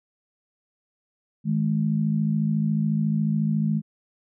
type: tone pair together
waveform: sine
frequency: 157.95 / 212 Hz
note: D#3 / G#3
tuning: +26 / +36 cents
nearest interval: perfect fourth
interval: 510 cents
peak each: -23 dBFS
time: 1.44-3.82 s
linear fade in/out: 50 ms
effects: none